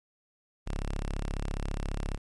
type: tone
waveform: sawtooth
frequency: 34.65 Hz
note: C#1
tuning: in tune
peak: -27 dBFS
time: 0.66-2.18 s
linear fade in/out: 20 ms
effects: resampled to 24000 Hz + 11-bit